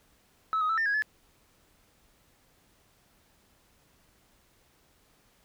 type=tone with pitch steps; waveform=sine; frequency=1299 / 1255 / 1318 / 1801 / 1652 / 1721 Hz; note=E6 / D#6 / E6 / A6 / G#6 / A6; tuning=-26 / +15 / -1 / +40 / -10 / -39 cents; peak=-23 dBFS; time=0.53-1.022 s; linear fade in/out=0 ms; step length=82 ms; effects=tanh soft clip ceiling -22 dBFS + pink hiss -65 dBFS RMS until 5.44 s